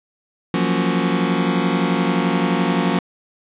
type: chord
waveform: sawtooth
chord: Gb major seventh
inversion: third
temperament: just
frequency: 173.43 / 185 / 231.2 / 277.5 Hz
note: F3 / Gb3 / Bb3 / Db4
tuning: -12 / 0 / -14 / +2 cents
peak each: -17 / -17 / -19 / -19 dBFS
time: 0.54-2.99 s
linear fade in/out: 2 ms
effects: resampled to 8000 Hz + 8-bit